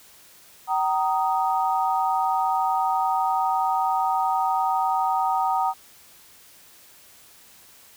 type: chord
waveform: sine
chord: Eb major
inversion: first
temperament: equal with one note detuned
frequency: 763.9 / 932.3 / 1244.5 Hz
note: G5 / Bb5 / Eb6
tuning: -45 / 0 / 0 cents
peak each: -23 / -24 / -27 dBFS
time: 0.67-5.74 s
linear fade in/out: 50 ms
effects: white hiss -51 dBFS RMS until 7.96 s